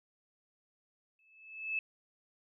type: tone with exponential growth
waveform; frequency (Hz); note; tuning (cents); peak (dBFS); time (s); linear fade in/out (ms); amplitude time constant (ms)
sine; 2612; E7; -17; -29; 1.19-1.79; 2; 130
effects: none